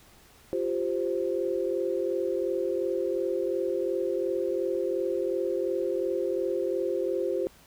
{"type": "chord", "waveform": "sine", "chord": "F suspended second", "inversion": "none", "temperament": "equal", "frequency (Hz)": [349.2, 392, 523.3], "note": ["F4", "G4", "C5"], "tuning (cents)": [0, 0, 0], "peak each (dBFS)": -30, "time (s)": [0.53, 7.47], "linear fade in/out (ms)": 0, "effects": ["pink hiss -56 dBFS RMS until 7.66 s"]}